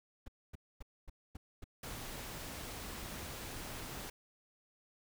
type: noise bursts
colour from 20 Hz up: brown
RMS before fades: -45 dBFS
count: 6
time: 0.26-1.642 s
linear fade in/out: 5 ms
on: 22 ms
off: 250 ms
type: noise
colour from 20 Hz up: pink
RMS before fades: -45 dBFS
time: 1.83-4.1 s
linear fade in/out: 5 ms
effects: none